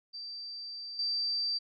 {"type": "tone with level steps", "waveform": "sine", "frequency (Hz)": 4669, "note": "D8", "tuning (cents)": -11, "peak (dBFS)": [-39, -29], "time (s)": [0.13, 1.59], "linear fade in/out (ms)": 20, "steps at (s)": 0.99, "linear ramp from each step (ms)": 2, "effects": []}